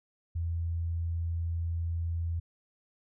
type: tone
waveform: sine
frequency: 83.9 Hz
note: E2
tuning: 31 cents sharp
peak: -29 dBFS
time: 0.35-2.4 s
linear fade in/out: 10 ms
effects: none